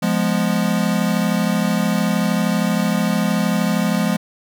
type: chord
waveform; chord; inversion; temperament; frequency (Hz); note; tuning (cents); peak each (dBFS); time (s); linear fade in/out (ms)
square; F diminished; none; equal; 174.61 / 207.7 / 246.9; F3 / Ab3 / Cb4; 0 / 0 / 0; -21 / -20 / -24; 0.02-4.17; 10
effects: none